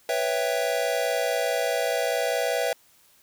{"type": "chord", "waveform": "square", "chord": "C# half-diminished seventh", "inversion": "third", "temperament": "equal", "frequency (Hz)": [493.9, 554.4, 659.3, 784], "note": ["B4", "C#5", "E5", "G5"], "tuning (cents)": [0, 0, 0, 0], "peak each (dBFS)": [-29, -30, -28, -33], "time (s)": [0.09, 2.73], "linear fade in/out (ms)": 2, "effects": ["white hiss -59 dBFS RMS until 3.22 s"]}